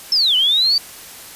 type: linear two-way sweep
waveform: sine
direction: down then up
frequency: 5390 to 2935 to 4654 Hz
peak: -12 dBFS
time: 0.12-0.78 s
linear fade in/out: 2 ms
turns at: 0.36 s
effects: white hiss -37 dBFS RMS until 1.35 s + resampled to 32000 Hz